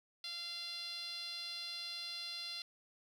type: tone with band-pass filter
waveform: 10% pulse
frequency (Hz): 691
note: F5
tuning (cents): -19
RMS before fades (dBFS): -44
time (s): 0.24-2.62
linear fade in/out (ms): 2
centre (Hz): 4400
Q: 3.6
effects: 11-bit